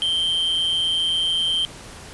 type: tone with amplitude modulation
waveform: triangle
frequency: 3136 Hz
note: G7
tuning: in tune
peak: -15 dBFS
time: 0.02-1.65 s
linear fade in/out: 0 ms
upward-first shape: sine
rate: 169 Hz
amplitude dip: 50%
effects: pink hiss -40 dBFS RMS until 2.13 s + resampled to 24000 Hz